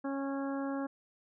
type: harmonic tone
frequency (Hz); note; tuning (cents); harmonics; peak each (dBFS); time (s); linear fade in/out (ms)
275; C#4; -14; 1 / 2 / 3 / 4 / 5 / 6; -34 / -40 / -44 / -46 / -48 / -50; 0.04-0.87; 10
effects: none